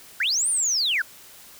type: linear two-way sweep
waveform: sine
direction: up then down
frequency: 1394 to 9397 to 1394 Hz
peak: -19 dBFS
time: 0.2-1.02 s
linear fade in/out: 5 ms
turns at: 0.49 s
effects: tanh soft clip ceiling -16 dBFS + white hiss -47 dBFS RMS until 1.59 s